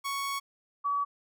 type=tone pair in turn; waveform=sawtooth / sine; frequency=1111 / 1139.6 Hz; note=C#6 / C#6; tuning=+4 / +48 cents; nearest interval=unison; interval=44 cents; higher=second; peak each=-27 / -26 dBFS; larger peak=second; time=0.04-0.4 / 0.84-1.05 s; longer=first; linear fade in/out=20 ms; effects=none